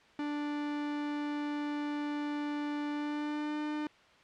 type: tone with pitch glide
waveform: 45% pulse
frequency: 293.7 to 300.7 Hz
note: D4 to D4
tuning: 0 to +41 cents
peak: -33 dBFS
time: 0.19-3.87 s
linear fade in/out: 2 ms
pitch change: +41 cents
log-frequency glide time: 2.91-3.61 s
effects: white hiss -60 dBFS RMS until 4.23 s + low-pass 3000 Hz 12 dB/octave